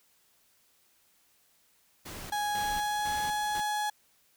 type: noise with tremolo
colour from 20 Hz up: pink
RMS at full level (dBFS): -42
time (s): 2.05-3.61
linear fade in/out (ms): 10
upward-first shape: square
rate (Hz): 2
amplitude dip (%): 75
type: tone with pitch glide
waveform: 35% pulse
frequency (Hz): 830.6 to 840.3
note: G#5 to G#5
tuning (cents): 0 to +20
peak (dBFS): -27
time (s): 2.32-3.9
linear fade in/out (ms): 5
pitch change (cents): +20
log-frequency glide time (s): 2.56-3.17
effects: white hiss -67 dBFS RMS until 4.36 s